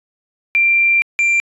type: tone pair in turn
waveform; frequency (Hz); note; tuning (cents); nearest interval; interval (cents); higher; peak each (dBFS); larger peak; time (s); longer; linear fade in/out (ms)
sine / triangle; 2367 / 2367; D7 / D7; +13 / +13; unison; 0; neither; -10; neither; 0.55-1.02 / 1.19-1.4; first; 0
effects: resampled to 24000 Hz